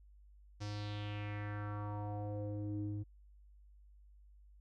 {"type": "tone with low-pass filter sweep", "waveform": "square", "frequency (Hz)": 103.83, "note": "G#2", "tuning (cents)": 0, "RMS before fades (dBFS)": -41, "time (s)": [0.6, 3.04], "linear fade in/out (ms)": 20, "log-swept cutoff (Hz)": [5700, 230], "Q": 3.2, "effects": ["added 50 Hz sine -58 dBFS peak until 4.6 s"]}